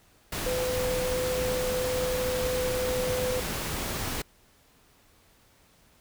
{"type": "tone in noise", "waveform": "sine", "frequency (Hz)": 505, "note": "B4", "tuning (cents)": 39, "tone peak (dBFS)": -27, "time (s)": [0.46, 3.4], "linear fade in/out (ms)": 5, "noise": "pink", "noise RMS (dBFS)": -32, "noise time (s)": [0.32, 4.22], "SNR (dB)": 2, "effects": ["pink hiss -61 dBFS RMS until 6 s"]}